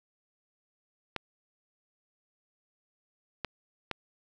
clicks, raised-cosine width 0.3 ms, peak -16 dBFS, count 3, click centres 1.163 / 3.447 / 3.913 s, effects none

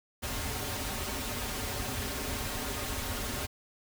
pink noise with comb filter, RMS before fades -35 dBFS, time 0.22-3.47 s, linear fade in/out 20 ms, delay 6 ms, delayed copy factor -0.95, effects none

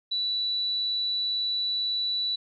sine tone, 3951 Hz, B7, in tune, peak -25 dBFS, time 0.11-2.36 s, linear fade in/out 10 ms, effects none

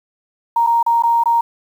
sine tone with dropouts, 932.3 Hz, A#5, in tune, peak -11 dBFS, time 0.56-1.41 s, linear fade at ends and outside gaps 5 ms, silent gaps 0.666-0.67 / 0.829-0.863 / 1.024-1.035 / 1.237-1.257 s, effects 7-bit

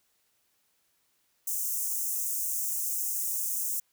white high-pass noise, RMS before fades -31 dBFS, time 1.47-3.8 s, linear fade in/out 5 ms, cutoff 6200 Hz, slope 48 dB/octave, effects white hiss -72 dBFS RMS until 3.92 s

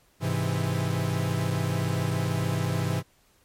45% pulse chord, Ab augmented, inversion none, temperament equal, 103.83 / 130.81 / 164.81 Hz, Ab2 / C3 / E3, 0 / 0 / 0 cents, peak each -29 dBFS, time 0.2-3.03 s, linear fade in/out 50 ms, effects pink hiss -63 dBFS RMS until 3.44 s + MP3 64 kbps

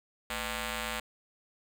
5% pulse ring-modulated tone, 278.5 Hz, C#4, 8 cents sharp, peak -19 dBFS, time 0.3-1 s, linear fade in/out 5 ms, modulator 335 Hz, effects none

